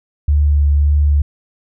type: tone with vibrato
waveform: sine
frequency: 72.8 Hz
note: D2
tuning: 15 cents flat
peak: -9 dBFS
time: 0.28-1.22 s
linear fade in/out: 5 ms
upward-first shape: triangle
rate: 1.8 Hz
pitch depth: 19 cents each way
effects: none